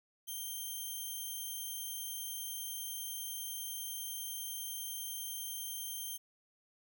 5% pulse tone, 3155 Hz, G7, 10 cents sharp, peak -31 dBFS, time 0.27-6.18 s, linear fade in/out 20 ms, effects none

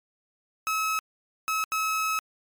30% pulse tone bursts at uneven times, 1289 Hz, E6, 39 cents flat, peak -22 dBFS, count 3, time 0.67-0.99 / 1.48-1.64 / 1.72-2.19 s, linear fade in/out 0 ms, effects MP3 96 kbps

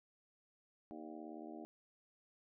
harmonic tone with a mistuned harmonic, 78.3 Hz, D#2, 11 cents sharp, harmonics 3 / 4 / 5 / 6 / 7 / 8 / 9 / 10, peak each -53 / -50 / -55 / -63 / -64 / -57 / -56 / -61 dBFS, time 0.91-1.65 s, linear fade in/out 0 ms, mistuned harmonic 8, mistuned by -45 cents, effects none

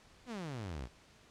sawtooth exponential sweep, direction down, 261.6 to 55.1 Hz, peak -36 dBFS, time 0.26-0.89 s, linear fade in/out 50 ms, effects pink hiss -62 dBFS RMS until 1.3 s + low-pass 7000 Hz 12 dB/octave

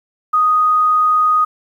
sine tone, 1244.5 Hz, D#6, in tune, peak -10 dBFS, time 0.33-1.45 s, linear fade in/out 10 ms, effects 8-bit

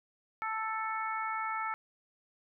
harmonic tone, 440.8 Hz, A4, 3 cents sharp, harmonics 2 / 3 / 4 / 5, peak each -37 / -35 / -43 / -41 dBFS, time 0.42-1.74 s, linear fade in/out 0 ms, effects none

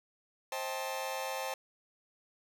sawtooth chord, A half-diminished seventh, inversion first, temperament just, 528 / 633.6 / 792 / 880 Hz, C5 / Eb5 / G5 / A5, +16 / +31 / +18 / 0 cents, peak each -35 / -40 / -37 / -37 dBFS, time 0.52-1.54 s, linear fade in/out 2 ms, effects none

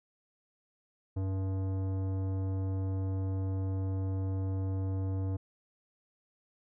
sine tone with tanh clipping, 95.5 Hz, G2, 45 cents flat, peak -32 dBFS, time 1.16-5.37 s, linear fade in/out 10 ms, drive 15 dB, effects none

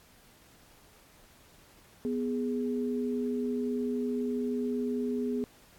sine tone pair together, 246.9 / 415.3 Hz, B3 / G#4, 0 / 0 cents, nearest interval major sixth, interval 900 cents, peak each -30 / -33 dBFS, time 2.05-5.44 s, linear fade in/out 0 ms, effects pink hiss -59 dBFS RMS until 5.78 s + AAC 64 kbps

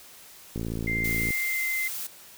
click train, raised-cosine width 3 ms, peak -19 dBFS, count 43, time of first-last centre 0.56-1.306 s, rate 56.3 Hz
sine tone with pitch glide, 2093 to 2076 Hz, C7 to C7, 0 to -14 cents, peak -26 dBFS, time 0.87-1.88 s, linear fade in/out 5 ms, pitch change -14 cents, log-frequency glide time 1.46-1.64 s
blue noise, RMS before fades -34 dBFS, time 1.04-2.07 s, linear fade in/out 5 ms
effects white hiss -49 dBFS RMS until 2.37 s

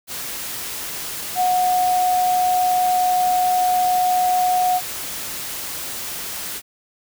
sine tone in noise, 730 Hz, F#5, 24 cents flat, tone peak -15 dBFS, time 1.35-4.81 s, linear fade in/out 50 ms, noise white, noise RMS -29 dBFS, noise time 0.07-6.62 s, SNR +11 dB, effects none

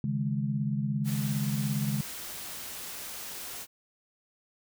sine chord, C# suspended second, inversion none, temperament just, 138.59 / 155.92 / 207.9 Hz, C#3 / D#3 / G#3, 0 / +4 / +2 cents, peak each -30 / -34 / -31 dBFS, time 0.04-2.01 s, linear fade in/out 2 ms
white noise, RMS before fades -40 dBFS, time 1.04-3.67 s, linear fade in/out 50 ms
effects none

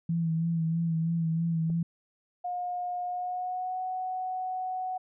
sine tone with vibrato, 164.81 Hz, E3, in tune, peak -25 dBFS, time 0.09-1.83 s, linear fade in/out 5 ms, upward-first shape sine, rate 3.1 Hz, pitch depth 34 cents each way
clicks, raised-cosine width 2 ms, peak -37 / -34 dBFS, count 2, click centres 1.697 / 1.702 s
sine tone with pitch glide, 716 to 742.5 Hz, F5 to F#5, +43 to +6 cents, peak -30 dBFS, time 2.44-4.98 s, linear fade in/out 10 ms, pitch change +63 cents, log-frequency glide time 3.04-3.8 s
effects none

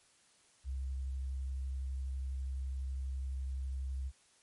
sine tone with vibrato, 66.2 Hz, C2, 21 cents sharp, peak -35 dBFS, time 0.64-4.12 s, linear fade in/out 50 ms, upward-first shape square, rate 12 Hz, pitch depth 12 cents each way, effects white hiss -67 dBFS RMS until 4.42 s + MP3 48 kbps

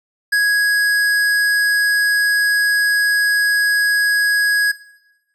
triangle tone with hard clipping, 1661.2 Hz, G#6, in tune, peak -14 dBFS, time 0.32-4.72 s, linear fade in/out 10 ms, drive 17 dB, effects noise-tail reverb RT60 1.0 s tail -19 dB re dry + resampled to 32000 Hz

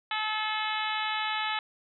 harmonic tone, 431.6 Hz, A4, 33 cents flat, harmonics 2 / 3 / 4 / 5 / 6 / 7 / 8 / 9, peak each -33 / -35 / -36 / -37 / -38 / -38 / -39 / -40 dBFS, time 0.11-1.59 s, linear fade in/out 2 ms, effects none

